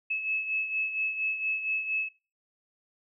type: beating tone pair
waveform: sine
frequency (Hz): 2593 / 2597.3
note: E7 / E7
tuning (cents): -29 / -26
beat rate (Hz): 4.3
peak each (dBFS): -29 / -36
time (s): 0.1-2.09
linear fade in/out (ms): 10
effects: noise-tail reverb RT60 0.3 s tail -17 dB re dry